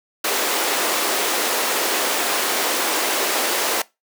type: high-pass noise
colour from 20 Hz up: pink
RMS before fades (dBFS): -21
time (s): 0.24-3.82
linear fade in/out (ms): 5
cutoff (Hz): 340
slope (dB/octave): 24
effects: noise-tail reverb RT60 0.2 s tail -20 dB re dry